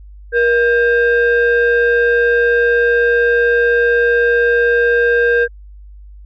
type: tone pair together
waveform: sine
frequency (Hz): 474.2 / 1595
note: A#4 / G6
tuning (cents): +30 / +30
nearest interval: octave + major sixth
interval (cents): 2100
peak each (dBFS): -10 / -12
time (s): 0.32-5.48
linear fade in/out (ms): 50
effects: tanh soft clip ceiling -6 dBFS + added 50 Hz sine -34 dBFS peak until 6.25 s